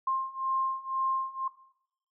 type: beating tone pair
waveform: sine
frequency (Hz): 1058 / 1060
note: C6 / C6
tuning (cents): +19 / +22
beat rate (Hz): 2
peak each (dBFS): -32 / -30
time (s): 0.07-1.48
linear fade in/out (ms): 5
effects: noise-tail reverb RT60 0.7 s tail -17 dB re dry